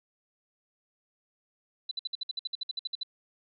sine tone bursts, 3989 Hz, B7, 17 cents sharp, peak -30 dBFS, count 15, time 1.89-3.033 s, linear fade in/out 5 ms, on 23 ms, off 57 ms, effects none

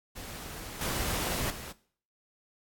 pink noise with level steps, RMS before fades -42 / -32 / -42 dBFS, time 0.15-1.73 s, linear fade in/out 20 ms, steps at 0.81 / 1.5 s, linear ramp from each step 2 ms, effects noise-tail reverb RT60 0.5 s tail -18 dB re dry + AAC 64 kbps

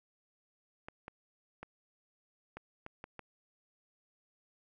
clicks, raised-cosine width 0.5 ms, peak -29 dBFS, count 7, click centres 0.885 / 1.081 / 1.63 / 2.57 / 2.864 / 3.041 / 3.193 s, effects none

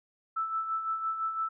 sine tone with tremolo, 1318.5 Hz, E6, in tune, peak -27 dBFS, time 0.36-1.49 s, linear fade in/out 10 ms, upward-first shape sine, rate 5.9 Hz, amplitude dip 55%, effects none

